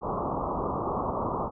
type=low-pass noise; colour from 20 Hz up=white; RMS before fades=-30 dBFS; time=0.01-1.51 s; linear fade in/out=50 ms; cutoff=1200 Hz; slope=96 dB/octave; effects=none